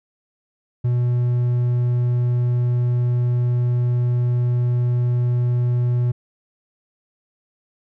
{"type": "tone with hard clipping", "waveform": "triangle", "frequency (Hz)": 122.2, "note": "B2", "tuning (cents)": -18, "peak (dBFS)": -17, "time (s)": [0.84, 6.12], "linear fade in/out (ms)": 10, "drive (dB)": 6, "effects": []}